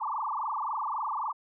sine tone with frequency modulation, 1023 Hz, C6, 39 cents flat, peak -29 dBFS, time 0-1.33 s, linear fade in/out 20 ms, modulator 23.7 Hz, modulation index 7.3, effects none

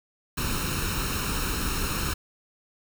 pink noise with comb filter, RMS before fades -28 dBFS, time 0.37-2.14 s, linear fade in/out 10 ms, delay 0.74 ms, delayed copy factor +0.7, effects none

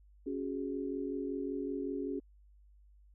sine chord, C# suspended fourth, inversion none, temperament equal, 277.2 / 370 / 415.3 Hz, C#4 / F#4 / G#4, 0 / 0 / 0 cents, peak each -37 / -40 / -40 dBFS, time 0.26-2.2 s, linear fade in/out 10 ms, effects added 50 Hz sine -58 dBFS peak until 3.14 s

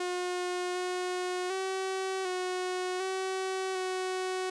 sawtooth tone with pitch steps, 359.7 / 362.9 / 380.5 / 366.1 / 378.7 / 371.8 Hz, F#4 / F#4 / F#4 / F#4 / F#4 / F#4, -49 / -34 / +48 / -18 / +40 / +8 cents, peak -27 dBFS, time 0-4.5 s, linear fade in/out 5 ms, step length 750 ms, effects resampled to 22050 Hz

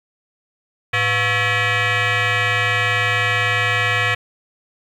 sine tone with frequency modulation, 109.2 Hz, A2, 13 cents flat, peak -13 dBFS, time 0.93-4.15 s, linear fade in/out 10 ms, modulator 606 Hz, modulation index 4.4, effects tanh soft clip ceiling -14 dBFS + 8-bit

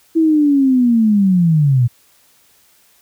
sine linear sweep, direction down, 329.6 to 116.54 Hz, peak -9 dBFS, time 0.15-1.88 s, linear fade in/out 20 ms, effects white hiss -53 dBFS RMS until 3.01 s

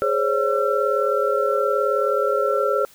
sine tone cluster, 416.7 / 524 / 563 / 1349 Hz, G#4 / C5 / C#5 / E6, +6 / +2 / +27 / +40 cents, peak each -23 dBFS, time 0.02-2.85 s, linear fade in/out 0 ms, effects white hiss -51 dBFS RMS until 2.94 s

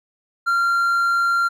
triangle tone, 1382 Hz, F6, 19 cents flat, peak -14 dBFS, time 0.46-1.49 s, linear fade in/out 20 ms, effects none

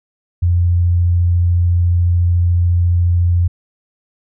sine tone with vibrato, 87.31 Hz, F2, in tune, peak -10 dBFS, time 0.42-3.48 s, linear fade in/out 10 ms, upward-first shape sine, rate 14 Hz, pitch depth 8 cents each way, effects none

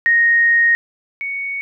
sine tone pair in turn, 1864.7 / 2227 Hz, A#6 / C#7, 0 / +7 cents, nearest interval minor third, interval 307 cents, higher second, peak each -10 / -21 dBFS, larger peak first, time 0.06-0.75 / 1.21-1.61 s, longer first, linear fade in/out 0 ms, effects none

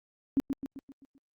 sine tone with echo, 273.1 Hz, C#4, 26 cents flat, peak -21 dBFS, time 0.37-0.4 s, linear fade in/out 0 ms, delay 130 ms, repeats 6, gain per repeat -6 dB, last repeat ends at 1.18 s, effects Opus 48 kbps

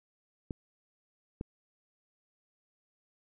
clicks, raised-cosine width 3 ms, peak -23 dBFS, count 2, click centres 0.508 / 1.411 s, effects none

